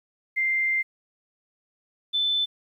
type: tone pair in turn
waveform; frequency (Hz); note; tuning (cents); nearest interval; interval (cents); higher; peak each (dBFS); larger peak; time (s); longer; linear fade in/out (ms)
sine; 2093 / 3520; C7 / A7; 0 / 0; major sixth; 900; second; -21; neither; 0.36-0.83 / 2.13-2.46; first; 20
effects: 10-bit